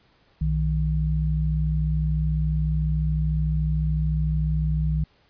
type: tone pair together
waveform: sine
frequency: 61.74 / 155.58 Hz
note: B1 / D#3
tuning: 0 / 0 cents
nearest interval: octave + major third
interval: 1600 cents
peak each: -23 dBFS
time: 0.41-5.04 s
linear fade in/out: 5 ms
effects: pink hiss -61 dBFS RMS until 5.29 s + resampled to 11025 Hz